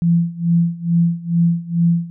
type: tone with tremolo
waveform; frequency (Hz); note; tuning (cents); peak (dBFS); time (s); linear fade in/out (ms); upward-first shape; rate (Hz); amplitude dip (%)
sine; 169.7; F3; -49; -10; 0.02-2.1; 0; sine; 2.3; 90
effects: none